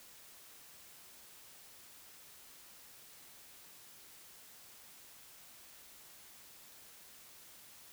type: silence
effects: white hiss -57 dBFS RMS until 7.92 s